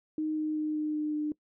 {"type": "tone with pitch steps", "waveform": "sine", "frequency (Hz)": [309.9, 308.1, 306.3, 304.6, 302.8, 301.1], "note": ["D#4", "D#4", "D#4", "D#4", "D#4", "D4"], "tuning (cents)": [-7, -17, -27, -37, -47, 43], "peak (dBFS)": -28, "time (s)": [0.18, 1.32], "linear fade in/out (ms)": 2, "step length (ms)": 190, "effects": ["noise-tail reverb RT60 0.1 s tail -22 dB re dry"]}